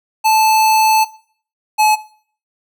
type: tone pair in turn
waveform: square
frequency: 874 / 857 Hz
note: A5 / A5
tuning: -12 / -46 cents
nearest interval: unison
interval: 34 cents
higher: first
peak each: -10 dBFS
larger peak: neither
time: 0.24-1.05 / 1.78-1.96 s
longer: first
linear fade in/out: 20 ms
effects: noise-tail reverb RT60 0.5 s tail -18 dB re dry